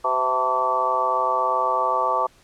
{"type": "harmonic tone with a mistuned harmonic", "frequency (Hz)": 127.6, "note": "C3", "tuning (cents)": -43, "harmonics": [3, 4, 5, 6, 7, 8, 9], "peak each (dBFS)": [-34, -28, -27, -34, -24, -32, -22], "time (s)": [0.04, 2.27], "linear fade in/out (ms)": 10, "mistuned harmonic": 5, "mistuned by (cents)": 46, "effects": ["pink hiss -55 dBFS RMS until 2.43 s", "low-pass 10000 Hz 12 dB/octave"]}